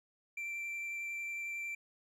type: tone with vibrato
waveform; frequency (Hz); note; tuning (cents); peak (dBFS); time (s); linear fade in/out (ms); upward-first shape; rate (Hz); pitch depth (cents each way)
triangle; 2349; D7; 0; -36; 0.37-1.75; 5; triangle; 11; 9
effects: none